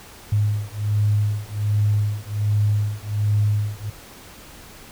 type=beating tone pair; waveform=sine; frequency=103.83 / 105.13 Hz; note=G#2 / G#2; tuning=0 / +22 cents; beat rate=1.3 Hz; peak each=-21 dBFS; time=0.32-3.9 s; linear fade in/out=5 ms; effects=pink hiss -43 dBFS RMS until 4.91 s